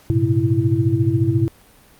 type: tone cluster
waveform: sine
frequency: 102.9 / 117.2 / 131.4 / 330.6 Hz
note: G#2 / A#2 / C3 / E4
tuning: -16 / +10 / +8 / +5 cents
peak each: -20 dBFS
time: 0.1-1.48 s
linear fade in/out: 0 ms
effects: pink hiss -50 dBFS RMS until 1.99 s + Opus 48 kbps